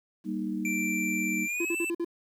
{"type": "chord", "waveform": "sine", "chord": "Eb major", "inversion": "first", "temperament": "just", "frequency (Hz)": [194.45, 233.3, 311.1], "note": ["G3", "Bb3", "Eb4"], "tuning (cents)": [-14, 2, 0], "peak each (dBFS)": [-33, -34, -33], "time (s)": [0.24, 1.48], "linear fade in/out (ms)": 50}
{"type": "tone with pitch glide", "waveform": "square", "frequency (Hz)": [2349, 2652], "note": ["D7", "E7"], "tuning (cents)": [0, 10], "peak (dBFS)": -30, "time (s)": [0.65, 1.9], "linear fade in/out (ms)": 2, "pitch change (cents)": 210, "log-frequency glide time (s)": [1.45, 1.75]}
{"type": "tone bursts", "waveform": "triangle", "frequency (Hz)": 341.3, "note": "F4", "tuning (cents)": -40, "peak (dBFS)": -25, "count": 5, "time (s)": [1.6, 2.047], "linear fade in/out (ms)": 5, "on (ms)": 51, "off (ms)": 48}
{"effects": ["low-pass 12000 Hz 12 dB/octave", "10-bit"]}